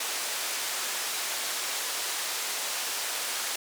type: band-pass noise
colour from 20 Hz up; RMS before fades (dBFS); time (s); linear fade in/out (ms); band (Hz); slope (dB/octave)
white; -32; 0-3.56; 5; 480 to 8800; 12
effects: none